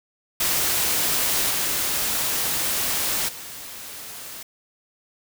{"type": "noise with level steps", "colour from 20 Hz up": "white", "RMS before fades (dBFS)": [-22, -24, -37], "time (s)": [0.4, 4.43], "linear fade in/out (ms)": 5, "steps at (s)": [1.5, 3.28], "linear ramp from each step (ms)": 10, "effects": []}